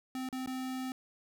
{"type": "tone with dropouts", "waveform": "square", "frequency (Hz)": 258.9, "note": "C4", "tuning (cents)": -18, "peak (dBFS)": -36, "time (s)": [0.15, 0.92], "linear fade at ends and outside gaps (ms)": 1, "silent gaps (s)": [[0.289, 0.327], [0.461, 0.474]], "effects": []}